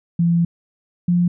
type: tone pair in turn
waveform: sine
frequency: 170 / 175.49 Hz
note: F3 / F3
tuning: -46 / +9 cents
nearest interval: minor second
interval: 55 cents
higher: second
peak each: -13 dBFS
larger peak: neither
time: 0.19-0.45 / 1.08-1.28 s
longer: first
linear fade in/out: 5 ms
effects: none